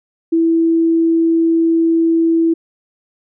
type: tone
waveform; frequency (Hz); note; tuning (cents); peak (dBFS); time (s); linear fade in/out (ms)
sine; 329.6; E4; 0; -10; 0.32-2.54; 10
effects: none